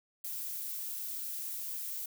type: noise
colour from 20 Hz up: violet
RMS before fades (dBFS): -39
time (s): 0.24-2.06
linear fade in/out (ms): 5
effects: none